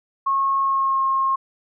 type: tone with pitch glide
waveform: sine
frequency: 1089 to 1074 Hz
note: C#6 to C6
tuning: -31 to +45 cents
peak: -17 dBFS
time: 0.26-1.36 s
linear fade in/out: 10 ms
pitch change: -24 cents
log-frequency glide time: 0.61-1.03 s
effects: none